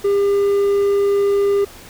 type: tone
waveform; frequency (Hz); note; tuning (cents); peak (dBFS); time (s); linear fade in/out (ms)
triangle; 401.3; G4; +41; -11; 0.04-1.65; 10
effects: pink hiss -40 dBFS RMS until 1.89 s